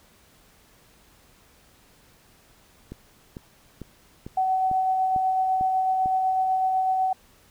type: click train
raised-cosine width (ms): 3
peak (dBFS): -23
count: 8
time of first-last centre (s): 2.92-6.059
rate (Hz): 2.23
type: tone with tremolo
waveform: sine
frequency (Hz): 754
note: F#5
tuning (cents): +32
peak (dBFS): -19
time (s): 4.37-7.13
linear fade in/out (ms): 5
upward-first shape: sine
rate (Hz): 8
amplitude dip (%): 25
effects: pink hiss -57 dBFS RMS until 7.5 s